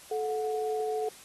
sine tone pair together, 434.1 / 730 Hz, A4 / F#5, -23 / -24 cents, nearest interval major sixth, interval 899 cents, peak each -29 / -34 dBFS, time 0.11-1.09 s, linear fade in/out 5 ms, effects white hiss -51 dBFS RMS until 1.24 s + AAC 32 kbps

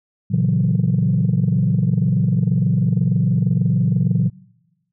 sine chord, F# dominant seventh, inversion first, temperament equal, 116.54 / 138.59 / 164.81 / 185 Hz, A#2 / C#3 / E3 / F#3, 0 / 0 / 0 / 0 cents, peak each -19 dBFS, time 0.3-4.3 s, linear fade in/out 20 ms, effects noise-tail reverb RT60 1.0 s tail -24 dB re dry + tanh soft clip ceiling -8 dBFS

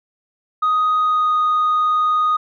sine tone with pitch glide, 1249 to 1240.4 Hz, D#6 to D#6, +6 to -6 cents, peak -12 dBFS, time 0.62-2.37 s, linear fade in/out 10 ms, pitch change -12 cents, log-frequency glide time 0.98-1.33 s, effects tanh soft clip ceiling -12 dBFS

